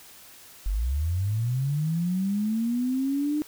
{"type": "linear sweep", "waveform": "sine", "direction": "up", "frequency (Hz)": [43.17, 304.4], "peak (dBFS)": -23, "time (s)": [0.66, 3.42], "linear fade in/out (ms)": 0, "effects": ["white hiss -49 dBFS RMS until 3.47 s"]}